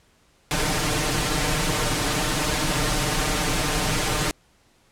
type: noise with comb filter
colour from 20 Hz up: pink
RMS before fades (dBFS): -23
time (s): 0.51-4.31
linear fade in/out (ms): 0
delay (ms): 6.6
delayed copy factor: +0.85
effects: pink hiss -60 dBFS RMS until 4.91 s + low-pass 10000 Hz 12 dB/octave